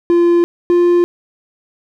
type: tone pair in turn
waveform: triangle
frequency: 344.8 / 349.6 Hz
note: F4 / F4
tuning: -22 / +2 cents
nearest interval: unison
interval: 24 cents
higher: second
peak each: -6 dBFS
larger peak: neither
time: 0.1-0.44 / 0.7-1.04 s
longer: neither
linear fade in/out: 0 ms
effects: none